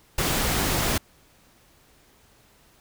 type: noise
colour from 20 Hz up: pink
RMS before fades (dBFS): -24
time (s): 0.18-0.98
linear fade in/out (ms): 5
effects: pink hiss -58 dBFS RMS until 2.8 s